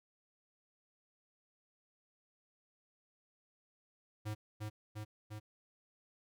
square tone with echo, 106.7 Hz, G#2, 47 cents sharp, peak -38 dBFS, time 4.25-4.35 s, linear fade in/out 20 ms, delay 350 ms, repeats 3, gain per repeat -2 dB, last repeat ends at 5.4 s, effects none

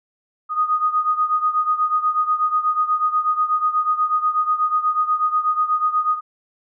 sine beating tone pair, 1239 / 1247.2 Hz, D#6 / D#6, -8 / +4 cents, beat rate 8.2 Hz, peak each -18 / -22 dBFS, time 0.49-6.21 s, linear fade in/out 50 ms, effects none

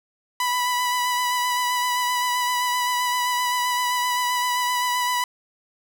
sawtooth tone with vibrato, 988 Hz, B5, in tune, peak -17 dBFS, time 0.4-5.24 s, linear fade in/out 2 ms, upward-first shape sine, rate 7.7 Hz, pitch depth 19 cents each way, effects none

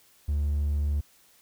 triangle tone, 73.1 Hz, D2, 7 cents flat, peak -21 dBFS, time 0.28-1.01 s, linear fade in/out 10 ms, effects tanh soft clip ceiling -17 dBFS + white hiss -60 dBFS RMS until 1.41 s

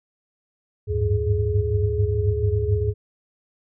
sine tone cluster, 75.2 / 95.6 / 99.9 / 106.9 / 419 Hz, D2 / G2 / G2 / A2 / G#4, +42 / -43 / +33 / -49 / +15 cents, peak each -25 dBFS, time 0.87-2.94 s, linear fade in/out 50 ms, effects none

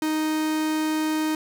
45% pulse tone, 311.1 Hz, D#4, in tune, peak -22 dBFS, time 0.02-1.35 s, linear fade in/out 2 ms, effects none

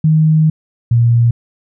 sine tone pair in turn, 156.7 / 117.89 Hz, D#3 / A#2, +13 / +20 cents, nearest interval perfect fourth, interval 493 cents, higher first, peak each -7 dBFS, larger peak neither, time 0.04-0.5 / 0.91-1.31 s, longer first, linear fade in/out 5 ms, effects none

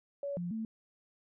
sine tone with pitch steps, 565 / 174.7 / 222.1 Hz, C#5 / F3 / A3, +33 / +1 / +16 cents, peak -34 dBFS, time 0.23-0.65 s, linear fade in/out 2 ms, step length 140 ms, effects none

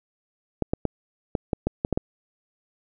clicks, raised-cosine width 2 ms, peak -9 dBFS, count 9, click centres 0.623 / 0.735 / 0.853 / 1.352 / 1.532 / 1.67 / 1.849 / 1.927 / 1.975 s, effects none

